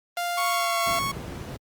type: tone with pitch glide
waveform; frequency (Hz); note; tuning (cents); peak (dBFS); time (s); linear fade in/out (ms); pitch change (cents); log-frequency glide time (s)
sawtooth; 698.5 to 682.2; F5 to F5; 0 to -41; -22; 0.17-0.99; 2; -41; 0.46-0.81
type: tone with tremolo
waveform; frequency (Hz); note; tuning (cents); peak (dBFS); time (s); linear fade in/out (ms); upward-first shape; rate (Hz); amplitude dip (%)
sawtooth; 1105; C#6; -6; -20; 0.37-1.12; 10; triangle; 2.3; 30
type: noise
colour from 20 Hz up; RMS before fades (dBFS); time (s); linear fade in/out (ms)
brown; -30; 0.86-1.57; 10
effects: high-pass 100 Hz 12 dB/octave + Opus 32 kbps